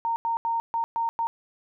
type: tone bursts at uneven times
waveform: sine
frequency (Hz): 921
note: A#5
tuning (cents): -21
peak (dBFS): -23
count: 6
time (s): 0.05-0.16 / 0.25-0.37 / 0.45-0.6 / 0.74-0.84 / 0.96-1.09 / 1.19-1.27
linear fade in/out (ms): 0
effects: none